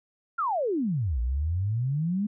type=exponential two-way sweep; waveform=sine; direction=down then up; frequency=1438 to 57 to 215.2 Hz; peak=-24 dBFS; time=0.38-2.27 s; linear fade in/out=10 ms; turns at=1.2 s; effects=none